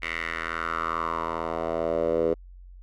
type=tone with band-pass filter sweep; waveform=10% pulse; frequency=82.41 Hz; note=E2; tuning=in tune; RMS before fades=-28 dBFS; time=0.02-2.34 s; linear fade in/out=5 ms; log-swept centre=2200 to 460 Hz; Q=3.9; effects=added 45 Hz sine -43 dBFS peak until 2.82 s